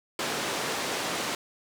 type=band-pass noise; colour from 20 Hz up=pink; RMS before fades=-31 dBFS; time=0.19-1.35 s; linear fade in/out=2 ms; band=280 to 7800 Hz; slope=12 dB/octave; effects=none